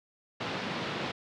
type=band-pass noise; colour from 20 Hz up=pink; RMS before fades=-35 dBFS; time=0.4-1.12 s; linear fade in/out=10 ms; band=130 to 4200 Hz; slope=24 dB/octave; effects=none